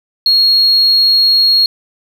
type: tone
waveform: triangle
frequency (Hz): 4294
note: C8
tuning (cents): +44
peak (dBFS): -4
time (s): 0.26-1.66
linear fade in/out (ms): 2
effects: tanh soft clip ceiling -4 dBFS + 7-bit